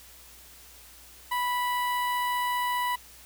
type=tone with notch filter; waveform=sawtooth; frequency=985 Hz; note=B5; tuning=5 cents flat; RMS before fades=-28 dBFS; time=1.31-2.96 s; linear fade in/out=10 ms; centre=6000 Hz; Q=0.58; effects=added 60 Hz sine -57 dBFS peak until 3.25 s + white hiss -51 dBFS RMS until 3.25 s